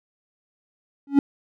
triangle tone with exponential growth, 280 Hz, C#4, 18 cents sharp, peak -6 dBFS, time 1.07-1.19 s, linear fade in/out 2 ms, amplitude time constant 25 ms, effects none

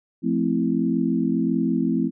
sine chord, F major seventh, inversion none, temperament equal, 174.61 / 220 / 261.6 / 329.6 Hz, F3 / A3 / C4 / E4, 0 / 0 / 0 / 0 cents, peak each -26 / -24 / -23 / -26 dBFS, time 0.22-2.11 s, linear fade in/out 50 ms, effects none

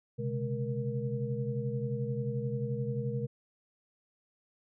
sine tone cluster, 127 / 138.4 / 210.5 / 471.3 Hz, B2 / C#3 / G#3 / A#4, +49 / -2 / +24 / +19 cents, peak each -34 / -37 / -39 / -37 dBFS, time 0.18-3.27 s, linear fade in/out 20 ms, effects none

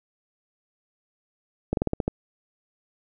slowing click train, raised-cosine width 2 ms, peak -10 dBFS, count 7, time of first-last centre 1.73-2.08 s, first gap 42 ms, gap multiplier 1.13, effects none

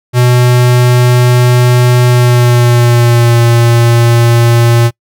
square tone with pitch glide, 123.47 to 117.76 Hz, B2 to A#2, 0 to +18 cents, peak -5 dBFS, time 0.13-4.91 s, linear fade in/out 50 ms, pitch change -82 cents, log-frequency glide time 2.06-3.41 s, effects noise-tail reverb RT60 0.1 s tail -26 dB re dry

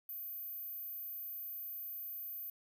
sine tone, 14370 Hz, A9, 35 cents sharp, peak -40 dBFS, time 0.09-2.5 s, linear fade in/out 2 ms, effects tanh soft clip ceiling -38 dBFS + 11-bit

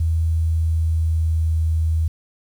sine tone with pitch glide, 81.3 to 80.37 Hz, E2 to E2, -23 to -43 cents, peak -16 dBFS, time 0-2.08 s, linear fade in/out 5 ms, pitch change -20 cents, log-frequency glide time 0.21-1.6 s, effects 8-bit

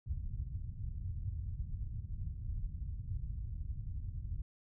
white low-pass noise, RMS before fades -40 dBFS, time 0.06-4.42 s, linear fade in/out 5 ms, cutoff 100 Hz, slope 24 dB/octave, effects none

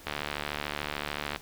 click train, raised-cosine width 0.3 ms, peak -15 dBFS, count 96, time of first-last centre 0.07-1.361 s, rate 73.6 Hz, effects pink hiss -50 dBFS RMS until 1.41 s

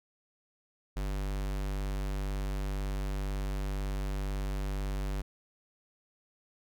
square tone, 49 Hz, G1, in tune, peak -32 dBFS, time 0.96-5.22 s, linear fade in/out 10 ms, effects none

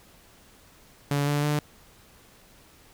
sawtooth tone with pitch steps, 143.1 / 145.69 / 148.32 Hz, D3 / D3 / D3, -45 / -14 / +17 cents, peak -19 dBFS, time 1.11-1.59 s, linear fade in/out 2 ms, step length 160 ms, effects pink hiss -55 dBFS RMS until 2.93 s

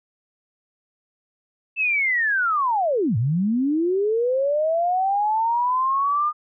sine linear two-way sweep, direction down then up, 2659 to 103.83 to 1222 Hz, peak -18 dBFS, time 1.76-6.33 s, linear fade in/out 50 ms, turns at 3.17 s, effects none

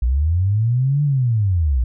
sine linear two-way sweep, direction up then down, 56.4 to 148.5 to 56.4 Hz, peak -14 dBFS, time 0.02-1.84 s, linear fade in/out 5 ms, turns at 1.03 s, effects none

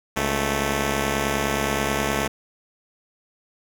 5% pulse tone pair together, 69.5 / 219.3 Hz, C#2 / A3, +5 / -6 cents, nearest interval octave + minor sixth, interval 1989 cents, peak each -13 dBFS, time 0.16-2.28 s, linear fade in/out 10 ms, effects none

